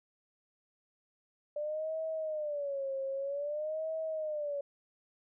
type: tone with vibrato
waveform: sine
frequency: 587.3 Hz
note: D5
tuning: in tune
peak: -33 dBFS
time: 1.56-4.61 s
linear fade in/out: 5 ms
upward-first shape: sine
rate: 0.52 Hz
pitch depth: 150 cents each way
effects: none